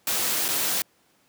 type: noise with dropouts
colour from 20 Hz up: white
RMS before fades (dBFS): -25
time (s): 0.07-0.82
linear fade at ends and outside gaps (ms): 2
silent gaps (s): 0.482-0.486
effects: pink hiss -63 dBFS RMS until 1.28 s + high-pass 150 Hz 12 dB/octave